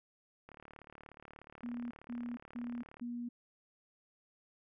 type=click train; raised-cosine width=0.5 ms; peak=-37 dBFS; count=93; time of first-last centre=0.49-2.997 s; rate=36.7 Hz
type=tone bursts; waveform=sine; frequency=240 Hz; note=B3; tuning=49 cents flat; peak=-38 dBFS; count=4; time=1.63-3.29 s; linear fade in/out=10 ms; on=280 ms; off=180 ms
effects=none